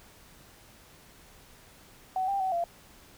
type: tone with pitch steps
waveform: sine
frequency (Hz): 751 / 791 / 756 / 686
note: F#5 / G5 / F#5 / F5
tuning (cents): +26 / +15 / +37 / -31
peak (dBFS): -26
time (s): 2.16-2.64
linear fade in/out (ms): 2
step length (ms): 120
effects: pink hiss -55 dBFS RMS until 3.17 s